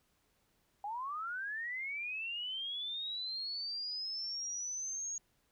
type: linear sweep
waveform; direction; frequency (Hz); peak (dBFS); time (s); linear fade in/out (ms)
sine; up; 793 to 6645; -37; 0.84-5.18; 2
effects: pink hiss -75 dBFS RMS until 5.51 s

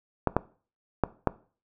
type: clicks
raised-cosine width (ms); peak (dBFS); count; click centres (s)
1; -7; 4; 0.273 / 0.366 / 1.037 / 1.273
effects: noise-tail reverb RT60 0.4 s tail -19 dB re dry

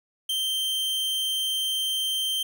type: tone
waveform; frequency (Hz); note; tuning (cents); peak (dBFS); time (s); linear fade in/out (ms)
45% pulse; 3136; G7; 0; -24; 0.29-2.43; 5
effects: none

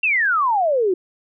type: exponential sweep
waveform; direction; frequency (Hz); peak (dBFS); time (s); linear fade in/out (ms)
sine; down; 2762 to 350; -15; 0.03-0.94; 5
effects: none

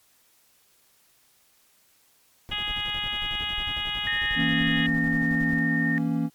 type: noise with tremolo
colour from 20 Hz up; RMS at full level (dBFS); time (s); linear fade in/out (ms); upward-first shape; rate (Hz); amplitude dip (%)
brown; -37; 2.49-5.59; 0; square; 11; 70
type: harmonic tone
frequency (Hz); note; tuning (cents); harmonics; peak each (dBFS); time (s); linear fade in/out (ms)
415.3; G#4; 0; 2 / 3 / 4 / 5 / 6 / 7 / 8 / 9; -40 / -41 / -38 / -36 / -38 / -29 / -35 / -41; 2.51-4.87; 10
type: tone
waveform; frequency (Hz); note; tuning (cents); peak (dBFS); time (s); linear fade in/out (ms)
sine; 1832; A#6; -31; -25; 4.07-5.98; 0
type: chord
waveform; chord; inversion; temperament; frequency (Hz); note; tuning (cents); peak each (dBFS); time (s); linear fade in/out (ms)
triangle; A# diminished; second; equal; 164.81 / 233.1 / 277.2; E3 / A#3 / C#4; 0 / 0 / 0; -25; 4.35-6.3; 50
effects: white hiss -62 dBFS RMS until 6.34 s + MP3 96 kbps

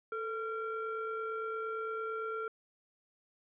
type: ring-modulated tone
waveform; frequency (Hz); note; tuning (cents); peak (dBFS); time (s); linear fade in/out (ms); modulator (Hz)
triangle; 466.2; A#4; 0; -30; 0.12-2.48; 2; 908
effects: resampled to 8000 Hz

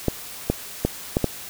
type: clicks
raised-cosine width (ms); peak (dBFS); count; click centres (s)
2; -5; 5; 0.083 / 0.5 / 0.85 / 1.169 / 1.243
effects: white hiss -37 dBFS RMS until 1.49 s

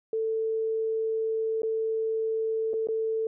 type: tone with dropouts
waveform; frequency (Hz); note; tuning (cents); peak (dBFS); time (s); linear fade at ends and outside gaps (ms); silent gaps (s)
sine; 444.1; A4; +16; -25; 0.13-3.27; 2; 1.62-1.632 / 2.734-2.739 / 2.872-2.886
effects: none

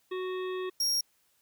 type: harmonic tone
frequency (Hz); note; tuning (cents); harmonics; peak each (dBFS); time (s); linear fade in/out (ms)
370; F#4; 0; 1 / 3 / 5 / 7 / 9 / 10; -32 / -42 / -46 / -49 / -51 / -52; 0.11-0.7; 10
type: tone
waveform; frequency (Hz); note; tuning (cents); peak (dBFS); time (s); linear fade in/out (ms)
40% pulse; 5588; F8; 0; -25; 0.8-1.01; 5
effects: white hiss -70 dBFS RMS until 1.41 s

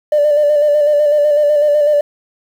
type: tone with vibrato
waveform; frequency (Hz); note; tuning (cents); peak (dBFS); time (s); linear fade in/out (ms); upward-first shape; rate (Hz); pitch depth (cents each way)
triangle; 591; D5; +11; -5; 0.12-2.01; 5; square; 8; 29
effects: tanh soft clip ceiling -6 dBFS + 7-bit

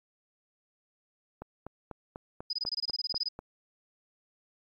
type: click train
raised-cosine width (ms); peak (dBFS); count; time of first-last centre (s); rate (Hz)
1; -26; 9; 1.42-3.39; 4.06
type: tone bursts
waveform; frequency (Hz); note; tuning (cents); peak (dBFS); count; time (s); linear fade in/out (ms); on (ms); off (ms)
sine; 4978; D#8; 0; -29; 15; 2.5-3.287; 5; 31; 23
effects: AAC 64 kbps

